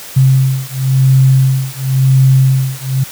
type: beating tone pair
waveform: sine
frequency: 132.1 / 133.05 Hz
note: C3 / C3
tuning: +17 / +29 cents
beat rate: 0.95 Hz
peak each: -10 dBFS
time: 0.16-3.04 s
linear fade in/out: 10 ms
effects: white hiss -30 dBFS RMS until 3.11 s + high-pass 60 Hz 12 dB/octave